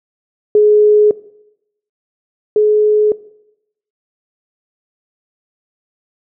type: tone pair in turn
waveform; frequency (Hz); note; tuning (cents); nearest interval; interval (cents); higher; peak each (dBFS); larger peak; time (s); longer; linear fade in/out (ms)
sine; 420.8 / 423.7; G#4 / G#4; +23 / +35; unison; 12; second; -5 / -7; first; 0.55-1.11 / 2.56-3.12; neither; 2
effects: noise-tail reverb RT60 0.8 s tail -19 dB re dry